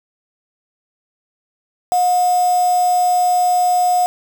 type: tone with quantisation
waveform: sine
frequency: 720 Hz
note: F#5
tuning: 47 cents flat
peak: -12 dBFS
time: 1.92-4.06 s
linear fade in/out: 0 ms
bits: 4
effects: none